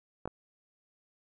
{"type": "clicks", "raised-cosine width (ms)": 1, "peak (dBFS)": -22, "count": 2, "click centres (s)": [0.256, 0.276], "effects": []}